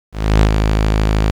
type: tone with ADSR envelope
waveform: sawtooth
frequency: 53 Hz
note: G#1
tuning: 36 cents sharp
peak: -3 dBFS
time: 0.12-1.31 s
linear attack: 300 ms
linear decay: 71 ms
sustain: -5 dB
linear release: 8 ms
effects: low-pass 6000 Hz 12 dB/octave + 7-bit